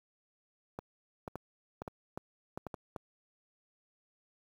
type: clicks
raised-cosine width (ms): 1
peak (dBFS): -25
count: 10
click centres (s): 0.789 / 1.278 / 1.356 / 1.819 / 1.878 / 2.175 / 2.575 / 2.667 / 2.742 / 2.962
effects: high-pass 60 Hz 12 dB/octave + 9-bit